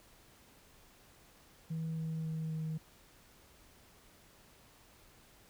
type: tone with pitch steps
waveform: sine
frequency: 161.4 / 160.29 / 159.18 / 158.08 Hz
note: E3 / E3 / D#3 / D#3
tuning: -36 / -48 / +40 / +28 cents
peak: -33 dBFS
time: 1.7-2.78 s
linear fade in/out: 10 ms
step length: 270 ms
effects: tanh soft clip ceiling -33 dBFS + pink hiss -62 dBFS RMS until 5.49 s